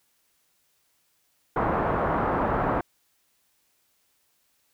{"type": "low-pass noise", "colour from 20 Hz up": "white", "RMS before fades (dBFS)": -25, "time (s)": [1.56, 2.81], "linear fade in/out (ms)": 5, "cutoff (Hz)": 1200, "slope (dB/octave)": 24, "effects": ["white hiss -69 dBFS RMS until 4.73 s"]}